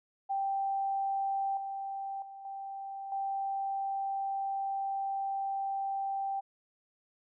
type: tone with level steps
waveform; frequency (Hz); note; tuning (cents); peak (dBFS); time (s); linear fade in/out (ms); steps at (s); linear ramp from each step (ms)
sine; 784; G5; 0; -29 / -35 / -44 / -38 / -31; 0.29-6.41; 20; 1.57 / 2.22 / 2.45 / 3.12; 2
effects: none